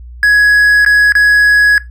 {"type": "tone with dropouts", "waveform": "triangle", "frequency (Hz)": 1673, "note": "G#6", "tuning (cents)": 12, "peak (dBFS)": -3, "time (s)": [0.23, 1.78], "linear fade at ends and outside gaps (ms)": 1, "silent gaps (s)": [[0.849, 0.862], [1.122, 1.152]], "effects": ["noise-tail reverb RT60 0.2 s tail -18 dB re dry", "added 60 Hz sine -28 dBFS peak until 1.9 s"]}